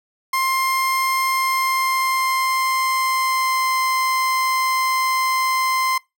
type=tone with pitch glide; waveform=30% pulse; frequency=1056 to 1042.1 Hz; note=C6 to C6; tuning=+16 to -7 cents; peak=-15 dBFS; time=0.33-5.98 s; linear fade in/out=5 ms; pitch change=-23 cents; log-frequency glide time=1.29-3.8 s; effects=noise-tail reverb RT60 0.2 s tail -22 dB re dry